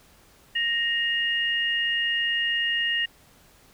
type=tone pair together; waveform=sine; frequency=1864.7 / 2842 Hz; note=A#6 / F7; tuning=0 / +30 cents; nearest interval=perfect fifth; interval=730 cents; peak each=-25 dBFS; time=0.55-3.06 s; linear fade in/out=10 ms; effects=pink hiss -56 dBFS RMS until 3.73 s